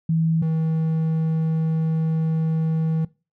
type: tone pair in turn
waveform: sine / triangle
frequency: 162.4 / 160.35 Hz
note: E3 / E3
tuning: -26 / -48 cents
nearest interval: unison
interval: 22 cents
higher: first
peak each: -17 dBFS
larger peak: neither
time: 0.09-0.42 / 0.42-3.05 s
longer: second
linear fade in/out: 5 ms
effects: noise-tail reverb RT60 0.3 s tail -21 dB re dry